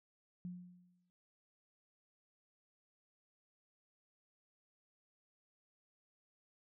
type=tone with exponential decay; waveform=sine; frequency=178.7 Hz; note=F3; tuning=40 cents sharp; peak=-40 dBFS; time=0.45-1.1 s; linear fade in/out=0 ms; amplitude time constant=140 ms; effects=none